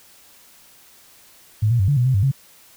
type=tone with pitch steps; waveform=sine; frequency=107 / 119.4 / 95.8 / 143.5 / 122.8 / 130.6 / 98.2 / 135.7 Hz; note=A2 / A#2 / G2 / D3 / B2 / C3 / G2 / C#3; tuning=-48 / +42 / -39 / -40 / -9 / -3 / +4 / -36 cents; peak=-14 dBFS; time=1.62-2.316 s; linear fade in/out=10 ms; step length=87 ms; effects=white hiss -50 dBFS RMS until 2.76 s